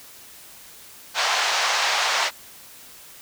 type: band-pass noise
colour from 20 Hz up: pink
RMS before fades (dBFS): -22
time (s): 1.14-2.31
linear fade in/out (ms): 50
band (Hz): 720 to 6200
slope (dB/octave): 24
effects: white hiss -45 dBFS RMS until 3.21 s